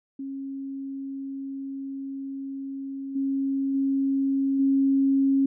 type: tone with level steps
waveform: sine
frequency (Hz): 272.3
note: C#4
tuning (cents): -31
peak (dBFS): -31 / -23 / -21 / -18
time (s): 0.19-5.46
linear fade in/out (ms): 5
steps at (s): 3.15 / 3.74 / 4.59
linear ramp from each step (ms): 10
effects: none